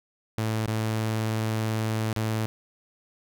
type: tone with dropouts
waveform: sawtooth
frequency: 110.2 Hz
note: A2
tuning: 3 cents sharp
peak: -21 dBFS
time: 0.38-2.46 s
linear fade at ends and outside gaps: 0 ms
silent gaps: 0.662-0.677 / 2.129-2.163 s
effects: none